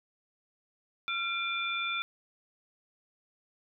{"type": "tone cluster", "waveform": "sine", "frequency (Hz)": [1371, 2383, 3518], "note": ["F6", "D7", "A7"], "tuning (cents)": [-32, 25, -1], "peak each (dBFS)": [-35, -33, -36], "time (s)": [1.08, 2.02], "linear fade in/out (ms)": 0, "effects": []}